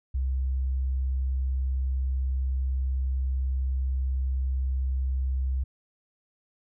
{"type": "tone", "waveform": "sine", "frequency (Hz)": 65.41, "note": "C2", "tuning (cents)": 0, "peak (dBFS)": -24, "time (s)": [0.14, 5.64], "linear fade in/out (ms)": 10, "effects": []}